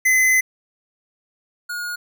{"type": "tone pair in turn", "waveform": "square", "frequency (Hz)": [2036, 1439.7], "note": ["C7", "F#6"], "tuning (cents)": [-48, -48], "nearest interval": "tritone", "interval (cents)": 600, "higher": "first", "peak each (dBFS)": [-14, -26], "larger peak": "first", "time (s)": [[0.05, 0.41], [1.69, 1.96]], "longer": "first", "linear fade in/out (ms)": 10, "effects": []}